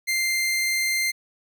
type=tone; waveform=sawtooth; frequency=2093 Hz; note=C7; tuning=in tune; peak=-18 dBFS; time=0.07-1.12 s; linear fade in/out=20 ms; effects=none